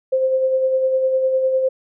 sine tone with tremolo, 523.3 Hz, C5, in tune, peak -13 dBFS, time 0.12-1.69 s, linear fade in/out 10 ms, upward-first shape sine, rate 9.9 Hz, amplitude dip 40%, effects none

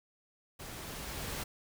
pink noise with level ramp, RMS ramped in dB -46 to -38 dBFS, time 0.59-1.44 s, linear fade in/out 10 ms, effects none

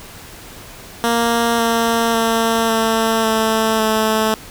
10% pulse tone with pitch steps, 233.1 / 230.2 / 227.3 / 224.4 / 221.5 / 218.7 Hz, A#3 / A#3 / A#3 / A3 / A3 / A3, 0 / -22 / -43 / +34 / +12 / -10 cents, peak -6 dBFS, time 1.04-4.34 s, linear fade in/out 0 ms, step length 550 ms, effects pink hiss -37 dBFS RMS until 4.5 s

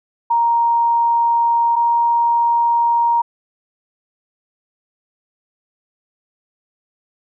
sine tone pair in turn, 935 / 938.2 Hz, A#5 / A#5, +5 / +11 cents, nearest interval unison, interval 6 cents, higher second, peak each -12 dBFS, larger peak neither, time 0.3-1.76 / 1.76-3.22 s, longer neither, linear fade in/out 10 ms, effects none

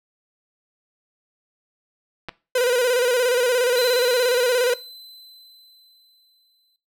clicks, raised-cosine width 0.3 ms, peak -15 dBFS, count 2, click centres 2.286 / 2.292 s
45% pulse tone with vibrato, 493.9 Hz, B4, in tune, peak -17 dBFS, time 2.55-4.74 s, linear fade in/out 5 ms, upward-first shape square, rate 17 Hz, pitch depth 54 cents each way
45% pulse tone with exponential decay, 4039 Hz, B7, 38 cents sharp, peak -23 dBFS, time 3.77-6.76 s, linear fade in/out 1 ms, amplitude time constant 650 ms
effects noise-tail reverb RT60 0.3 s tail -19 dB re dry

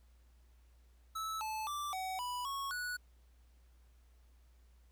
square tone with pitch steps, 1307 / 870 / 1172 / 753 / 986 / 1103 / 1471 Hz, E6 / A5 / D6 / F#5 / B5 / C#6 / F#6, -15 / -20 / -4 / +30 / -3 / -9 / -11 cents, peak -38 dBFS, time 1.15-2.97 s, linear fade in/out 10 ms, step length 260 ms, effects added 60 Hz sine -61 dBFS peak until 4.91 s + pink hiss -75 dBFS RMS until 4.91 s

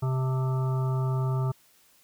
harmonic tone with a mistuned harmonic, 130.81 Hz, C3, in tune, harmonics 1 / 3 / 5 / 7 / 9 / 10, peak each -24 / -37 / -41 / -40 / -41 / -46 dBFS, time 0.02-1.52 s, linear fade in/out 10 ms, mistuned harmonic 7, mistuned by -38 cents, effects white hiss -61 dBFS RMS until 2.03 s

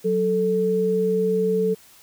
sine tone pair together, 185 / 440 Hz, F#3 / A4, 0 / 0 cents, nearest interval octave + minor third, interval 1500 cents, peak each -24 / -19 dBFS, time 0.04-1.75 s, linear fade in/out 20 ms, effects white hiss -51 dBFS RMS until 2.02 s

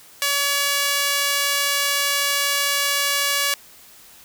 sawtooth tone with high-pass filter, 567 Hz, C#5, 39 cents sharp, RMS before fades -21 dBFS, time 0.22-3.54 s, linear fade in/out 0 ms, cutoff 1800 Hz, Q 0.61, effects white hiss -47 dBFS RMS until 4.24 s

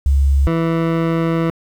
sine / 20% pulse tone pair in turn, 69.3 / 164.82 Hz, C#2 / E3, 0 / 0 cents, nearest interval octave + minor third, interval 1500 cents, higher second, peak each -10 dBFS, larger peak neither, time 0.06-0.47 / 0.47-1.5 s, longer second, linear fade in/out 0 ms, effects low-pass 2000 Hz 12 dB/octave + 7-bit

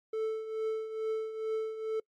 triangle tone with tremolo, 440 Hz, A4, in tune, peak -26 dBFS, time 0.13-2 s, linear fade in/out 5 ms, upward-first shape triangle, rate 2.3 Hz, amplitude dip 70%, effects noise-tail reverb RT60 0.1 s tail -26 dB re dry + MP3 64 kbps

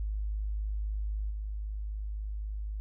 sine tone with level steps, 51.91 Hz, G#1, in tune, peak -30 / -33 dBFS, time 0-2.8 s, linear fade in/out 0 ms, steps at 1.3 s, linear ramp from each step 10 ms, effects none

